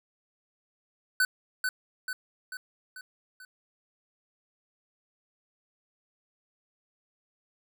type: tone with echo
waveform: square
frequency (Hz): 1506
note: F#6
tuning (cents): +30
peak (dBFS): -22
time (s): 1.2-1.25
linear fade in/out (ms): 2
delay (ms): 440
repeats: 5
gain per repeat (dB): -5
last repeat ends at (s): 3.45
effects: none